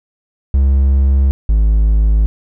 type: tone pair in turn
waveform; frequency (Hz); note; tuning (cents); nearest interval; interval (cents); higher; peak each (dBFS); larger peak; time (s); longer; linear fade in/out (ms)
triangle; 67.9 / 53.21; C#2 / G#1; -35 / +43; major third; 422; first; -6; neither; 0.54-1.31 / 1.49-2.26; neither; 0
effects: none